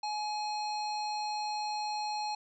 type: harmonic tone with a mistuned harmonic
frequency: 844 Hz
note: G#5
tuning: 28 cents sharp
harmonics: 1 / 3 / 5 / 7 / 9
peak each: -33 / -46 / -40 / -50 / -55 dBFS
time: 0.03-2.35 s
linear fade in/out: 5 ms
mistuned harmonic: 7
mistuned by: -79 cents
effects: none